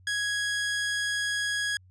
sawtooth tone, 1661.2 Hz, G#6, in tune, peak -23 dBFS, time 0.07-1.77 s, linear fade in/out 2 ms, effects added 92 Hz sine -53 dBFS peak until 1.9 s + resampled to 22050 Hz

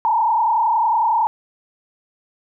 sine tone with frequency modulation, 906 Hz, A#5, 50 cents flat, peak -14 dBFS, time 0.05-1.27 s, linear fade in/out 0 ms, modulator 30.9 Hz, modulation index 1.8, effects none

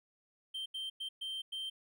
triangle tone bursts at uneven times, 3135 Hz, G7, 1 cent flat, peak -36 dBFS, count 5, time 0.54-0.66 / 0.74-0.9 / 1-1.09 / 1.21-1.42 / 1.52-1.7 s, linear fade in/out 10 ms, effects none

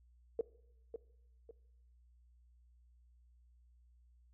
sine tone with echo, 457 Hz, A#4, 34 cents flat, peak -30 dBFS, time 0.39-0.41 s, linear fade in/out 2 ms, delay 550 ms, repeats 2, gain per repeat -9 dB, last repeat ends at 1.51 s, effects noise-tail reverb RT60 0.8 s tail -21 dB re dry + added 60 Hz sine -63 dBFS peak until 4.33 s

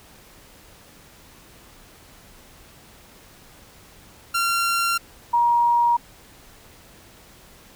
sawtooth / sine tone pair in turn, 1375 / 948.5 Hz, F6 / A#5, -27 / +30 cents, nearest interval tritone, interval 643 cents, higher first, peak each -16 / -15 dBFS, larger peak second, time 4.34-4.98 / 5.33-5.97 s, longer neither, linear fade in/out 10 ms, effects pink hiss -49 dBFS RMS until 7.75 s

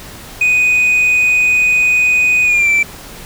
sine tone with pitch glide, 2489 to 2336 Hz, D#7 to D7, 0 to -10 cents, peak -6 dBFS, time 0.41-2.83 s, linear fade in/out 5 ms, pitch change -110 cents, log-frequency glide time 2.44-2.69 s, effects tanh soft clip ceiling -8 dBFS + pink hiss -33 dBFS RMS until 3.25 s

